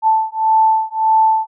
sine beating tone pair, 880 / 881.7 Hz, A5 / A5, 0 / +3 cents, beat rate 1.7 Hz, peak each -14 dBFS, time 0.02-1.47 s, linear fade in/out 50 ms, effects none

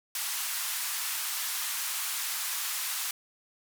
white band-pass noise, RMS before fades -33 dBFS, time 0.15-3.11 s, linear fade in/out 2 ms, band 910 to 16000 Hz, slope 24 dB/octave, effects none

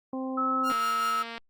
harmonic tone, 261.6 Hz, C4, in tune, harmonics 1 / 2 / 3 / 4, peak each -31 / -37 / -41 / -43 dBFS, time 0.13-0.72 s, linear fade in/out 2 ms
sine tone, 1298 Hz, E6, 27 cents flat, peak -25 dBFS, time 0.37-1.23 s, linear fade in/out 10 ms
sawtooth tone with tremolo, 1402 Hz, F6, 6 cents sharp, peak -29 dBFS, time 0.63-1.24 s, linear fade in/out 50 ms, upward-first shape sine, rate 5.2 Hz, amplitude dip 45%
click train, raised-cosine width 0.3 ms, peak -23 dBFS, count 158, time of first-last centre 0.7-1.38 s, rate 231 Hz
effects Opus 48 kbps

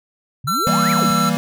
sine exponential two-way sweep, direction up then down, 116.54 to 2446 to 116.54 Hz, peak -24 dBFS, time 0.44-1.11 s, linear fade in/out 5 ms, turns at 0.91 s
square tone with pitch glide, 1349 to 1339.7 Hz, E6 to E6, +40 to +28 cents, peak -18 dBFS, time 0.47-1.3 s, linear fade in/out 10 ms, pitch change -12 cents, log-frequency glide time 0.82-1.12 s
square chord, E diminished, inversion none, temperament equal, 164.81 / 196 / 233.1 Hz, E3 / G3 / Bb3, 0 / 0 / 0 cents, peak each -22 dBFS, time 0.67-1.37 s, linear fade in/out 0 ms
effects none

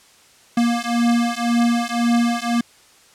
square beating tone pair, 235.1 / 237 Hz, A#3 / A#3, +15 / +29 cents, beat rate 1.9 Hz, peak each -20 dBFS, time 0.57-2.61 s, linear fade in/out 5 ms, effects white hiss -51 dBFS RMS until 3.14 s + low-pass 9000 Hz 12 dB/octave

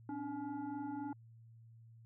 sine tone with frequency modulation, 292.3 Hz, D4, 8 cents flat, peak -39 dBFS, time 0.09-1.13 s, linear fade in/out 2 ms, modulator 561 Hz, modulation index 1, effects added 114 Hz sine -56 dBFS peak until 2.05 s

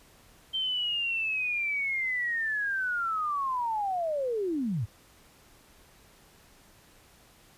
sine linear sweep, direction down, 3136 to 90.5 Hz, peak -27 dBFS, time 0.53-4.86 s, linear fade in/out 20 ms, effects pink hiss -58 dBFS RMS until 7.57 s + resampled to 32000 Hz

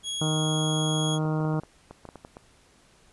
sawtooth tone, 3322 Hz, G#7, in tune, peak -26 dBFS, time 0.03-1.19 s, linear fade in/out 50 ms
harmonic tone, 155.56 Hz, D#3, in tune, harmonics 1 / 2 / 3 / 4 / 5 / 6 / 7 / 8 / 9, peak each -25 / -31 / -35 / -37 / -39 / -41 / -42 / -43 / -44 dBFS, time 0.21-1.6 s, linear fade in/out 5 ms
clicks, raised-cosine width 1 ms, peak -27 dBFS, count 11, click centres 1.254 / 1.404 / 1.451 / 1.542 / 1.635 / 1.91 / 2.053 / 2.089 / 2.157 / 2.249 / 2.369 s
effects pink hiss -59 dBFS RMS until 3.12 s + resampled to 24000 Hz

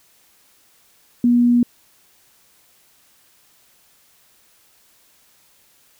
sine tone, 241.1 Hz, B3, 41 cents flat, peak -11 dBFS, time 1.24-1.63 s, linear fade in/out 2 ms, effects white hiss -56 dBFS RMS until 5.99 s

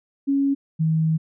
sine tone pair in turn, 277.2 / 159.46 Hz, C#4 / D#3, 0 / +43 cents, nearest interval minor seventh, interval 957 cents, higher first, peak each -17 / -17 dBFS, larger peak neither, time 0.27-0.55 / 0.79-1.18 s, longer second, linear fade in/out 20 ms, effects none

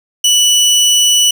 25% pulse tone, 2960 Hz, F#7, in tune, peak -4 dBFS, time 0.24-1.31 s, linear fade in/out 5 ms, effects none

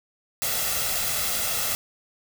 white noise with comb filter, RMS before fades -26 dBFS, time 0.42-1.75 s, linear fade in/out 0 ms, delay 1.5 ms, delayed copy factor +0.6, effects none

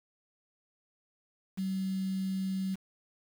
sine tone with quantisation, 190.4 Hz, F#3, 50 cents sharp, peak -30 dBFS, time 1.57-2.76 s, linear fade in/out 20 ms, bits 8, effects none

